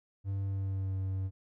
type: tone with pitch glide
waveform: triangle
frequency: 98 to 95.38 Hz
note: G2 to G2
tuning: 0 to -47 cents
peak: -29 dBFS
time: 0.24-1.31 s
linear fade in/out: 50 ms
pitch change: -47 cents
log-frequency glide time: 0.43-0.96 s
effects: none